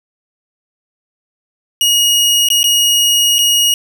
sawtooth tone with dropouts, 2880 Hz, F#7, 47 cents flat, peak -6 dBFS, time 1.81-3.74 s, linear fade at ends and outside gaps 1 ms, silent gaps 2.487-2.502 / 2.631-2.641 / 3.384-3.389 s, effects none

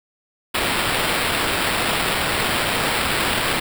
blue noise with sample-and-hold, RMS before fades -21 dBFS, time 0.54-3.6 s, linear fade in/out 10 ms, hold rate 6300 Hz, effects none

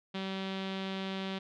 sawtooth tone with low-pass filter, 191.8 Hz, G3, 37 cents flat, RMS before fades -37 dBFS, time 0.14-1.39 s, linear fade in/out 10 ms, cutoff 3500 Hz, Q 3.2, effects none

